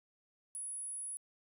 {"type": "tone", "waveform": "sine", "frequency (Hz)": 10240, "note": "D#9", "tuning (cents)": 49, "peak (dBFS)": -38, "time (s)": [0.55, 1.17], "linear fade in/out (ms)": 0, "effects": ["tanh soft clip ceiling -37 dBFS", "13-bit"]}